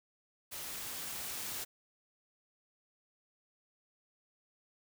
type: noise with level ramp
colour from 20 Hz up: white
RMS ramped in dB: -43 to -40 dBFS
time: 0.51-1.65 s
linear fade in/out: 20 ms
effects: none